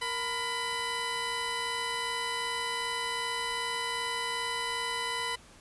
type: tone pair together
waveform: 15% pulse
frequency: 468.2 / 999 Hz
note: A#4 / B5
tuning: +8 / +20 cents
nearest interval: octave + minor second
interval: 1312 cents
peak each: -32 / -25 dBFS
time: 0.01-5.36 s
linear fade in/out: 10 ms
effects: pink hiss -55 dBFS RMS until 5.6 s + resampled to 24000 Hz